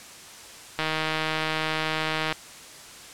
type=click train; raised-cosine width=0.3 ms; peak=-10 dBFS; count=242; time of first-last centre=0.79-2.325 s; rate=157 Hz; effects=white hiss -44 dBFS RMS until 3.13 s + low-pass 9000 Hz 12 dB/octave